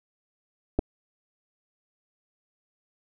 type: clicks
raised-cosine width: 2 ms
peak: -11 dBFS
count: 2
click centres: 0.789 / 0.792 s
effects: none